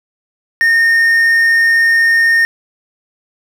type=tone with quantisation; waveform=triangle; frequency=1834 Hz; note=A#6; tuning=29 cents flat; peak=-6 dBFS; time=0.61-2.45 s; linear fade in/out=0 ms; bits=6; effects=none